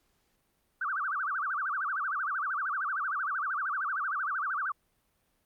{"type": "tone with vibrato", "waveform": "sine", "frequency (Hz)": 1333, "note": "E6", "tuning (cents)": 19, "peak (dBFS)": -29, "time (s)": [0.81, 4.72], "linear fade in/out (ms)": 5, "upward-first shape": "sine", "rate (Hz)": 13, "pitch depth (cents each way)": 290, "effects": ["pink hiss -73 dBFS RMS until 5.45 s", "Opus 48 kbps"]}